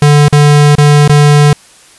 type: tone with dropouts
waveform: square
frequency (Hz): 146.83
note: D3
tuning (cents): 0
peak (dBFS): -3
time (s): 0.02-1.53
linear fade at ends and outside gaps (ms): 2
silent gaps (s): 0.283-0.326 / 0.753-0.782 / 1.078-1.095
effects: white hiss -40 dBFS RMS until 1.98 s + resampled to 24000 Hz